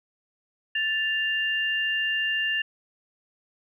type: tone pair together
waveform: sine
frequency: 1760.1 / 2794 Hz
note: A6 / F7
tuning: 0 / 0 cents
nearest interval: minor sixth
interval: 800 cents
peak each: -26 dBFS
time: 0.75-2.62 s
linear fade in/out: 5 ms
effects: none